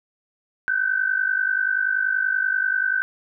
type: tone pair together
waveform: sine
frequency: 1505 / 1555.4 Hz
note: F#6 / G6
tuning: +29 / -14 cents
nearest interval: minor second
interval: 57 cents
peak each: -22 dBFS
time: 0.68-3.02 s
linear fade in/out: 0 ms
effects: none